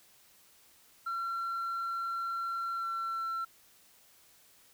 sine tone with pitch glide, 1362 to 1350.3 Hz, F6 to E6, -44 to +41 cents, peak -30 dBFS, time 1.06-3.45 s, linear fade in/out 10 ms, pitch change -15 cents, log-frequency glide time 2.76-2.85 s, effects tanh soft clip ceiling -31 dBFS + white hiss -62 dBFS RMS until 4.73 s

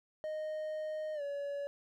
triangle tone with pitch glide, 619 to 567.6 Hz, D#5 to C#5, -9 to +41 cents, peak -34 dBFS, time 0.24-1.67 s, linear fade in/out 0 ms, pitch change -150 cents, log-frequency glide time 1.14-1.22 s, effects none

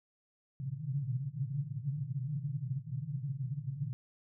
white band-pass noise, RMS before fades -37 dBFS, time 0.6-3.93 s, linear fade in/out 0 ms, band 120 to 150 Hz, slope 96 dB/octave, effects none

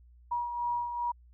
sine beating tone pair, 958 / 960.5 Hz, A#5 / B5, +47 / -48 cents, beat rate 2.5 Hz, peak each -30 / -39 dBFS, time 0.31-1.12 s, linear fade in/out 10 ms, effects added 60 Hz sine -54 dBFS peak until 1.33 s

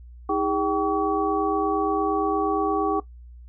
sine tone cluster, 318.9 / 407.5 / 773 / 1134 Hz, D#4 / G#4 / G5 / C#6, +43 / -33 / -24 / +39 cents, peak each -26 dBFS, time 0.29-3 s, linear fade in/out 5 ms, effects noise-tail reverb RT60 0.1 s tail -17 dB re dry + added 60 Hz sine -41 dBFS peak until 3.48 s

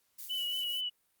violet noise with tremolo, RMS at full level -43 dBFS, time 0.18-0.81 s, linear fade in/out 10 ms, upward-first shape sine, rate 5.8 Hz, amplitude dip 40%
sine tone with vibrato, 2960 Hz, F#7, in tune, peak -32 dBFS, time 0.29-0.9 s, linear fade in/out 20 ms, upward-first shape triangle, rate 4.4 Hz, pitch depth 40 cents each way
effects white hiss -74 dBFS RMS until 1.2 s + Opus 48 kbps

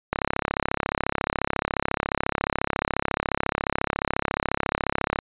click train, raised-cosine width 0.5 ms, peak -7 dBFS, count 174, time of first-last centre 0.13-5.188 s, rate 34.2 Hz, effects resampled to 8000 Hz

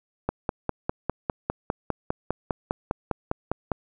click train, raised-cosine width 1 ms, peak -10 dBFS, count 18, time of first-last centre 0.29-3.717 s, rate 4.96 Hz, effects none

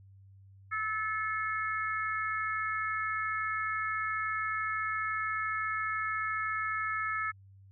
harmonic tone, 434.1 Hz, A4, 23 cents flat, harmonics 3 / 4 / 5, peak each -33 / -35 / -38 dBFS, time 0.71-7.32 s, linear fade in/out 20 ms, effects added 97 Hz sine -53 dBFS peak until 7.71 s

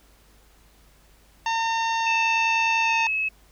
harmonic tone, 909 Hz, A#5, 44 cents flat, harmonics 1 / 2 / 3 / 4 / 5 / 6 / 7, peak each -23 / -31 / -31 / -36 / -40 / -41 / -40 dBFS, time 1.46-3.07 s, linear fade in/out 2 ms
sine tone with pitch glide, 2637 to 2581 Hz, E7 to E7, 0 to -37 cents, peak -22 dBFS, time 2.06-3.29 s, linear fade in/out 10 ms, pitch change -37 cents, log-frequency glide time 2.83-2.93 s
effects added 50 Hz sine -56 dBFS peak until 3.51 s + pink hiss -58 dBFS RMS until 3.51 s

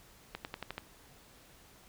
accelerating click train, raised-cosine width 0.3 ms, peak -22 dBFS, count 6, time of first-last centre 0.35-0.78 s, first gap 99 ms, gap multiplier 0.93, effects pink hiss -59 dBFS RMS until 1.88 s

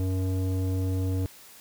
square tone with low-pass filter, 93.6 Hz, F#2, 20 cents sharp, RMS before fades -27 dBFS, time 0-1.26 s, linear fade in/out 0 ms, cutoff 430 Hz, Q 1.2, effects white hiss -50 dBFS RMS until 1.6 s

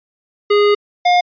square tone pair in turn, 412.3 / 712.4 Hz, G#4 / F5, -13 / +34 cents, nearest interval major sixth, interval 947 cents, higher second, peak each -10 dBFS, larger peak neither, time 0.5-0.75 / 1.05-1.21 s, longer first, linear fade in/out 10 ms, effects resampled to 11025 Hz

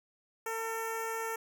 10% pulse tone with notch filter, 450.9 Hz, A4, 42 cents sharp, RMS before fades -36 dBFS, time 0.46-1.36 s, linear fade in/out 5 ms, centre 3700 Hz, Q 0.62, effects none

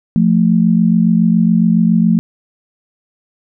sine tone pair together, 174.61 / 221.8 Hz, F3 / A3, 0 / +14 cents, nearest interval major third, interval 414 cents, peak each -11 dBFS, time 0.16-2.19 s, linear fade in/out 0 ms, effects none

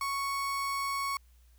35% pulse tone, 1108.7 Hz, C#6, in tune, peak -29 dBFS, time 0.01-1.17 s, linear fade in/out 2 ms, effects added 60 Hz sine -57 dBFS peak until 1.58 s + white hiss -70 dBFS RMS until 1.58 s

